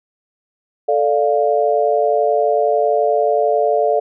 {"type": "chord", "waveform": "sine", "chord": "D minor", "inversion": "second", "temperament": "equal", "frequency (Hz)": [440, 587.3, 698.5], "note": ["A4", "D5", "F5"], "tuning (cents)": [0, 0, 0], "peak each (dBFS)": -17, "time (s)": [0.88, 4], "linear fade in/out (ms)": 10, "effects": []}